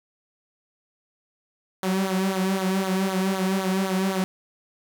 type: tone with flanger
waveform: sawtooth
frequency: 190 Hz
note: F#3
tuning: 46 cents sharp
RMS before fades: -24 dBFS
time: 1.83-4.24 s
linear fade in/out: 0 ms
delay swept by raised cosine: 0.37 to 3.87 ms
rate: 3.9 Hz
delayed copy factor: -0.75
effects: none